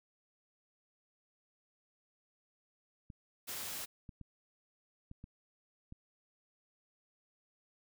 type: clicks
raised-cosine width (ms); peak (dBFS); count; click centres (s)
5; -36; 6; 3.102 / 4.092 / 4.213 / 5.114 / 5.241 / 5.924
type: noise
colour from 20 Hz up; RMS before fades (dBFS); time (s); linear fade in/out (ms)
white; -42; 3.47-3.86; 20
effects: none